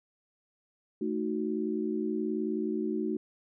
sine chord, D# diminished, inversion second, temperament equal, 220 / 311.1 / 370 Hz, A3 / D#4 / F#4, 0 / 0 / 0 cents, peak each -33 dBFS, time 1.01-3.17 s, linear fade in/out 5 ms, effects none

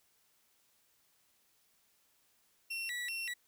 35% pulse tone with vibrato, 2300 Hz, D7, 37 cents flat, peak -35 dBFS, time 2.7-3.34 s, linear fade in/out 10 ms, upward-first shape square, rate 2.6 Hz, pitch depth 290 cents each way, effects white hiss -72 dBFS RMS until 3.47 s

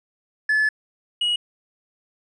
triangle tone pair in turn, 1726 / 2903 Hz, A6 / F#7, -34 / -34 cents, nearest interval major sixth, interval 900 cents, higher second, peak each -14 / -17 dBFS, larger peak first, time 0.49-0.69 / 1.21-1.36 s, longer first, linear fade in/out 5 ms, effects tanh soft clip ceiling -11 dBFS + resampled to 24000 Hz

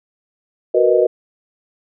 sine chord, B major seventh, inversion second, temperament equal, 370 / 466.2 / 493.9 / 622.3 Hz, F#4 / A#4 / B4 / D#5, 0 / 0 / 0 / 0 cents, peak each -16 dBFS, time 0.74-1.07 s, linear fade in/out 10 ms, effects none

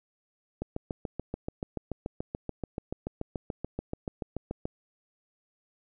click train, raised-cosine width 2 ms, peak -19 dBFS, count 29, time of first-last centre 0.62-4.655 s, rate 6.94 Hz, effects none

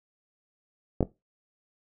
clicks, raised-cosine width 2 ms, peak -10 dBFS, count 2, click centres 1.007 / 1.028 s, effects noise-tail reverb RT60 0.2 s tail -18 dB re dry

